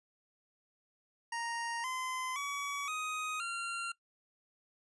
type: tone with pitch steps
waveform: 25% pulse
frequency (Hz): 932.3 / 1028.5 / 1134.6 / 1251.7 / 1380.8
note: A#5 / C6 / C#6 / D#6 / F6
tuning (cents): 0 / -30 / +40 / +10 / -20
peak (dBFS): -32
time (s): 1.32-3.92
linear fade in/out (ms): 5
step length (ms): 520
effects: noise-tail reverb RT60 0.1 s tail -20 dB re dry + resampled to 24000 Hz